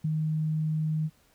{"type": "tone with ADSR envelope", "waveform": "sine", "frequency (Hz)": 155.9, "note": "D#3", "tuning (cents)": 4, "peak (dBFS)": -22, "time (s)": [0.04, 1.1], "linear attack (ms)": 11, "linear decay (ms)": 5, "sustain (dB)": -3, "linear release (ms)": 45, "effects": ["pink hiss -64 dBFS RMS until 1.34 s"]}